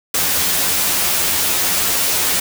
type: noise with comb filter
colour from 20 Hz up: white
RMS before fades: -17 dBFS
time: 0.14-2.4 s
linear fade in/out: 5 ms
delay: 11 ms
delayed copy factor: +0.9
effects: none